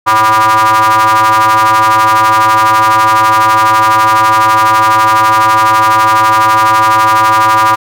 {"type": "ring-modulated tone", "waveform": "square", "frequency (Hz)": 108.4, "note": "A2", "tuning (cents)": -25, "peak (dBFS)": -3, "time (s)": [0.06, 7.76], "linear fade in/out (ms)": 20, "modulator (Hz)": 1090, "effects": []}